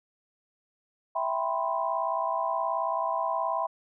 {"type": "chord", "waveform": "sine", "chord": "C major seventh", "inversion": "first", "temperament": "equal", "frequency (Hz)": [659.3, 784, 987.8, 1046.5], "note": ["E5", "G5", "B5", "C6"], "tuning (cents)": [0, 0, 0, 0], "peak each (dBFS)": [-31, -33, -30, -33], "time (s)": [1.15, 3.67], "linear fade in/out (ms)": 10, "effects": []}